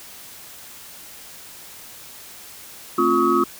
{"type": "tone cluster", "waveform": "sine", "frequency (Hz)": [223.1, 267.1, 350, 1122, 1272], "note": ["A3", "C4", "F4", "C#6", "D#6"], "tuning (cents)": [24, 36, 4, 21, 38], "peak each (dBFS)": [-26, -23, -19, -23, -20], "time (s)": [2.98, 3.44], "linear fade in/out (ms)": 5, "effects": ["white hiss -41 dBFS RMS until 3.59 s"]}